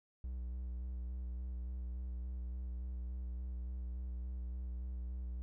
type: tone with vibrato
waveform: triangle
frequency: 61.74 Hz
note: B1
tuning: in tune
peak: -37 dBFS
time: 0.24-5.42 s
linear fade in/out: 0 ms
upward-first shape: square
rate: 3.5 Hz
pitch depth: 24 cents each way
effects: none